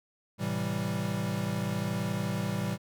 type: chord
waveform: square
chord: A minor seventh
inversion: none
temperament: equal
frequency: 110 / 130.81 / 164.81 / 196 Hz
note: A2 / C3 / E3 / G3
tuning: 0 / 0 / 0 / 0 cents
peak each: -36 / -38 / -36 / -34 dBFS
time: 0.38-2.78 s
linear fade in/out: 50 ms
effects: none